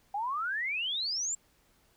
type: exponential sweep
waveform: sine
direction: up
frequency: 784 to 7570 Hz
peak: -30 dBFS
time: 0.14-1.35 s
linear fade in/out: 5 ms
effects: pink hiss -67 dBFS RMS until 1.96 s